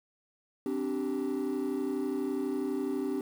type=chord; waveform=triangle; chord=C suspended second; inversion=none; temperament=equal with one note detuned; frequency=261.6 / 293.7 / 388.2 Hz; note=C4 / D4 / G4; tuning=0 / 0 / -17 cents; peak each=-31 dBFS; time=0.66-3.21 s; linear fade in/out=2 ms; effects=tanh soft clip ceiling -23 dBFS + 9-bit